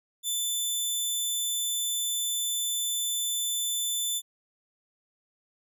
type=tone; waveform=15% pulse; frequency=3520 Hz; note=A7; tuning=in tune; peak=-20 dBFS; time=0.23-4.22 s; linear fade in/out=50 ms; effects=none